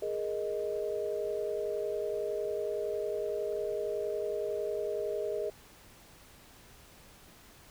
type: chord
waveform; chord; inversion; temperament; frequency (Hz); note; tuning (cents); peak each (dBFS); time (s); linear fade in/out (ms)
sine; Ab suspended second; none; equal; 415.3 / 466.2 / 622.3; Ab4 / Bb4 / Eb5; 0 / 0 / 0; -34 / -37 / -36; 0.02-5.5; 5
effects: pink hiss -56 dBFS RMS until 7.7 s